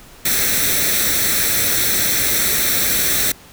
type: noise with comb filter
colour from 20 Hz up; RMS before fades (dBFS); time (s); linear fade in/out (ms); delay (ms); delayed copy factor
white; -17; 0.25-3.32; 5; 0.51; +0.65
effects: pink hiss -43 dBFS RMS until 3.52 s